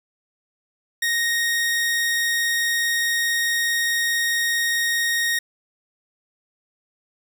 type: tone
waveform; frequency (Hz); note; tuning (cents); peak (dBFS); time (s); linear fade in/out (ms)
sawtooth; 1864.7; A#6; 0; -16; 1.02-5.39; 5
effects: none